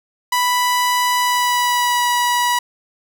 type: tone with pitch glide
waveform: sawtooth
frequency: 987.8 to 972.5 Hz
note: B5 to B5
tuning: 0 to -27 cents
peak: -11 dBFS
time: 0.32-2.59 s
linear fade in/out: 5 ms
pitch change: -27 cents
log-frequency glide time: 1.2-2.07 s
effects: 8-bit